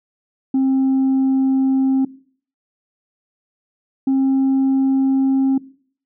sine tone pair in turn, 265.9 / 267.9 Hz, C4 / C4, +28 / +41 cents, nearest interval unison, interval 13 cents, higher second, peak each -11 dBFS, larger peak neither, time 0.54-2.05 / 4.07-5.58 s, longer neither, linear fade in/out 5 ms, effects noise-tail reverb RT60 0.5 s tail -20 dB re dry + tanh soft clip ceiling -12 dBFS

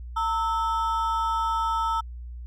triangle ring-modulated tone, 1108.7 Hz, C#6, in tune, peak -18 dBFS, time 0.16-2.01 s, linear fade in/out 10 ms, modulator 199 Hz, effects added 60 Hz sine -35 dBFS peak until 2.46 s

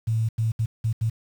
sine tone bursts at uneven times, 112 Hz, A2, 31 cents sharp, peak -20 dBFS, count 5, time 0.07-0.29 / 0.38-0.52 / 0.59-0.66 / 0.84-0.93 / 1.01-1.1 s, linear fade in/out 10 ms, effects 8-bit

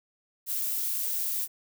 violet noise, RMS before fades -30 dBFS, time 0.46-1.48 s, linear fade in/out 50 ms, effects none

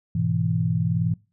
sine chord, E major, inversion first, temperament equal, 103.83 / 123.47 / 164.81 Hz, G#2 / B2 / E3, 0 / 0 / 0 cents, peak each -26 / -26 / -23 dBFS, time 0.15-1.14 s, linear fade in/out 5 ms, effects noise-tail reverb RT60 0.3 s tail -22 dB re dry

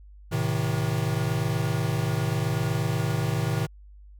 square chord, A diminished, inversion none, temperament equal with one note detuned, 110 / 130.81 / 158.65 Hz, A2 / C3 / Eb3, 0 / 0 / +34 cents, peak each -29 dBFS, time 0.31-3.67 s, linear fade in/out 20 ms, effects added 50 Hz sine -45 dBFS peak until 4.19 s

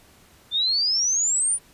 sine exponential sweep, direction up, 3520 to 9610 Hz, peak -19 dBFS, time 0.51-1.59 s, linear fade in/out 50 ms, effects pink hiss -54 dBFS RMS until 1.73 s + resampled to 32000 Hz

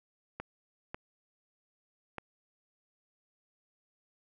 clicks, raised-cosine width 0.5 ms, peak -23 dBFS, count 3, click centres 0.4 / 0.945 / 2.183 s, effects none

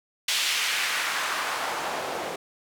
white noise with band-pass filter sweep, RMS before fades -28 dBFS, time 0.28-2.36 s, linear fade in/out 5 ms, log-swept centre 3300 to 490 Hz, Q 1.2, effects none

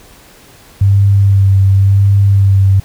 sine tone with vibrato, 98.3 Hz, G2, 5 cents sharp, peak -5 dBFS, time 0.81-2.8 s, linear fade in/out 5 ms, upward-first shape sine, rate 0.93 Hz, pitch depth 24 cents each way, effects pink hiss -41 dBFS RMS until 2.84 s

